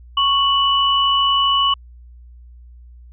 sine tone pair together, 1107.6 / 2960 Hz, C#6 / F#7, -2 / 0 cents, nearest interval octave + perfect fourth, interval 1702 cents, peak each -16 dBFS, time 0.17-1.74 s, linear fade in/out 5 ms, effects added 60 Hz sine -39 dBFS peak until 3.12 s

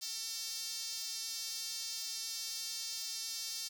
sawtooth tone with high-pass filter, 450.5 Hz, A4, 41 cents sharp, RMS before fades -41 dBFS, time 0.01-3.69 s, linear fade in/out 20 ms, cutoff 5000 Hz, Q 2.7, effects none

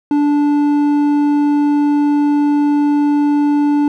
sine tone with hard clipping, 291.6 Hz, D4, 12 cents flat, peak -12 dBFS, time 0.11-3.88 s, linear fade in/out 2 ms, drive 6 dB, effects none

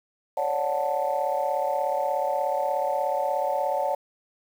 sine chord, D major seventh, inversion third, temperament just, 550.6 / 587.3 / 734.2 / 881 Hz, C#5 / D5 / F#5 / A5, -12 / 0 / -14 / +2 cents, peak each -28 dBFS, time 0.37-3.95 s, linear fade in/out 5 ms, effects tanh soft clip ceiling -14 dBFS + 8-bit

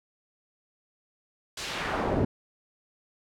brown noise with band-pass filter sweep, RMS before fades -29 dBFS, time 1.57-2.25 s, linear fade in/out 5 ms, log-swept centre 6300 to 320 Hz, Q 0.97, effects none

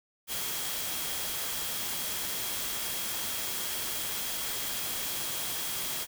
sine tone in noise, 3272 Hz, G#7, 26 cents flat, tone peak -43 dBFS, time 0.27-6.07 s, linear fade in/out 50 ms, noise white, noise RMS -34 dBFS, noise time 0.27-6.07 s, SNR -12 dB, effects none

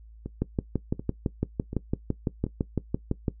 two click trains, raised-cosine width 3 ms, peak -12 / -21 dBFS, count 18 / 4, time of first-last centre 0.42-3.282 / 0.26-2.466 s, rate 5.94 / 1.36 Hz, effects noise-tail reverb RT60 0.1 s tail -18 dB re dry + added 55 Hz sine -46 dBFS peak until 3.4 s

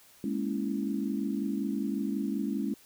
sine chord, A# half-diminished seventh, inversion third, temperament equal, 207.7 / 233.1 / 277.2 / 329.6 Hz, G#3 / A#3 / C#4 / E4, 0 / 0 / 0 / 0 cents, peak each -32 / -37 / -33 / -37 dBFS, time 0.24-2.74 s, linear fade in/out 2 ms, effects white hiss -58 dBFS RMS until 2.85 s

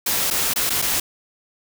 white noise with dropouts, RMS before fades -21 dBFS, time 0.06-1 s, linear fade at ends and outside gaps 5 ms, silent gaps 0.303-0.309 / 0.537-0.559 / 0.696-0.702 / 0.818-0.822 s, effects none

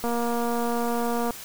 click train, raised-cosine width 1 ms, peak -15 dBFS, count 300, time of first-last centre 0.04-1.307 s, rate 236 Hz, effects white hiss -40 dBFS RMS until 1.44 s

